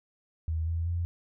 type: tone with pitch steps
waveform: sine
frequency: 80.4 / 83.14 / 85.97 Hz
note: E2 / E2 / F2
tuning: -43 / +15 / -27 cents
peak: -27 dBFS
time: 0.48-1.05 s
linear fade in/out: 0 ms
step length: 190 ms
effects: none